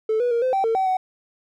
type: tone with pitch steps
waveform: triangle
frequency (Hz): 437.9 / 488 / 468.3 / 514 / 776 / 452.1 / 763 / 748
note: A4 / B4 / A#4 / C5 / G5 / A4 / G5 / F#5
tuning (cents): -8 / -21 / +8 / -31 / -18 / +47 / -47 / +19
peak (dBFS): -15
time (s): 0.09-0.97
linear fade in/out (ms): 5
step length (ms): 110
effects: tanh soft clip ceiling -14 dBFS